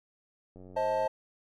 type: click train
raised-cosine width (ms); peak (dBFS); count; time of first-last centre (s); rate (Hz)
2; -37; 47; 0.56-1.059; 92.1
type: chord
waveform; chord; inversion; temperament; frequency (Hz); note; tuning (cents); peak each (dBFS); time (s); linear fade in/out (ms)
triangle; A diminished; first; just; 528 / 633.6 / 880; C5 / Eb5 / A5; +16 / +31 / 0; -29; 0.76-1.08; 10
effects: none